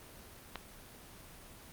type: click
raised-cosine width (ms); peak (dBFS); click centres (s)
0.3; -21; 0.557
effects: pink hiss -53 dBFS RMS until 1.72 s + Opus 24 kbps